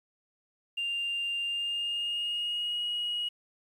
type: tone with pitch glide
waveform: sine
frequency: 2794 to 2896 Hz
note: F7 to F#7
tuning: 0 to -38 cents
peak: -28 dBFS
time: 0.77-3.29 s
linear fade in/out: 10 ms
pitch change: +62 cents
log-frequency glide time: 1.43-2.82 s
effects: tanh soft clip ceiling -26 dBFS + 10-bit